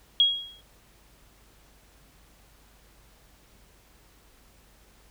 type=tone with exponential decay; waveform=sine; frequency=3297 Hz; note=G#7; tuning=13 cents flat; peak=-14 dBFS; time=0.2-0.61 s; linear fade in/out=1 ms; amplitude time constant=88 ms; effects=added 50 Hz sine -59 dBFS peak until 5.1 s + pink hiss -59 dBFS RMS until 5.1 s